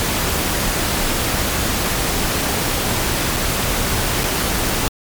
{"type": "noise with dropouts", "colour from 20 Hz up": "pink", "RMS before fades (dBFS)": -19, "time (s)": [0, 4.88], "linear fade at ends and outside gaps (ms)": 0, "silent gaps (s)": [[3.364, 3.368], [4.235, 4.24]], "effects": ["MP3 96 kbps"]}